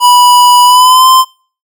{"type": "tone with pitch glide", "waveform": "square", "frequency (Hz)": [982, 1037.4], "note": ["B5", "C6"], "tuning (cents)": [-10, -15], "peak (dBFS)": -3, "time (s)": [0, 1.25], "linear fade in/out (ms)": 50, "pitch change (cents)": 95, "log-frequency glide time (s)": [0.64, 1.08], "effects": ["noise-tail reverb RT60 0.4 s tail -24 dB re dry"]}